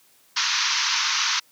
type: band-pass noise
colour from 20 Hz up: white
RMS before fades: -23 dBFS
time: 0.36-1.4 s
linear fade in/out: 10 ms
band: 910 to 6300 Hz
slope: 96 dB/octave
effects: white hiss -58 dBFS RMS until 1.51 s + high-pass 100 Hz 12 dB/octave